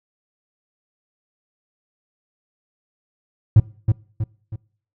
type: tone with echo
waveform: triangle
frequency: 108.1 Hz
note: A2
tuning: 30 cents flat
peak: -3 dBFS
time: 3.56-3.6 s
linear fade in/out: 5 ms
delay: 320 ms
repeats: 3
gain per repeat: -7 dB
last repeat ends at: 4.56 s
effects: noise-tail reverb RT60 0.5 s tail -24 dB re dry + tanh soft clip ceiling -1 dBFS